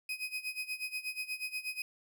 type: tone with tremolo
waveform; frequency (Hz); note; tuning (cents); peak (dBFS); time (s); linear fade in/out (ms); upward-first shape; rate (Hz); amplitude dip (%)
35% pulse; 2511; D#7; +15; -32; 0.09-1.82; 2; sine; 8.3; 85
effects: none